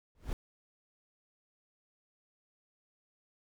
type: noise with exponential growth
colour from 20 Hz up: brown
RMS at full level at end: -31 dBFS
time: 0.15-0.33 s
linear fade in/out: 1 ms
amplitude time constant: 38 ms
effects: none